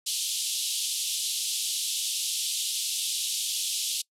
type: band-pass noise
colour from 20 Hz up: pink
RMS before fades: -30 dBFS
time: 0.06-4.02 s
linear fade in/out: 10 ms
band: 3000 to 12000 Hz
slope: 48 dB/octave
effects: noise-tail reverb RT60 0.1 s tail -24 dB re dry